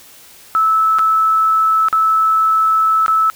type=tone with dropouts; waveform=sine; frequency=1307 Hz; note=E6; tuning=15 cents flat; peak=-10 dBFS; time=0.55-3.3 s; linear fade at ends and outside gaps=0 ms; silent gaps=0.986-0.992 / 1.885-1.928 / 3.062-3.081 s; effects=white hiss -42 dBFS RMS until 3.35 s